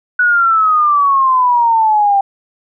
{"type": "exponential sweep", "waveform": "sine", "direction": "down", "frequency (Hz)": [1480, 784], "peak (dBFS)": -8, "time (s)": [0.19, 2.21], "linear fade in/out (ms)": 5, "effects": []}